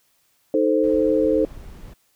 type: chord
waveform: sine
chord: A diminished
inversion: second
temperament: equal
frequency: 311.1 / 440 / 523.3 Hz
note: Eb4 / A4 / C5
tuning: 0 / 0 / 0 cents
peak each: -20 dBFS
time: 0.54-1.45 s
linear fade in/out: 2 ms
type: noise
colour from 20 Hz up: brown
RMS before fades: -39 dBFS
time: 0.83-1.94 s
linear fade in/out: 10 ms
effects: white hiss -64 dBFS RMS until 2.15 s